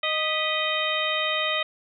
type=harmonic tone with a mistuned harmonic; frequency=620 Hz; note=D#5; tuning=6 cents flat; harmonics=1 / 2 / 3 / 4 / 5 / 6; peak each=-30 / -30 / -30 / -30 / -30 / -30 dBFS; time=0.03-1.63 s; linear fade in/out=5 ms; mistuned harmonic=3; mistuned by=+96 cents; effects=none